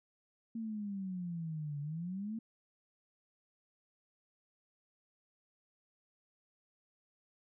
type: exponential two-way sweep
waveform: sine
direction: down then up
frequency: 230 to 142.5 to 230 Hz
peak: -37 dBFS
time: 0.55-2.39 s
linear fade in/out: 5 ms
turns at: 1.8 s
effects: none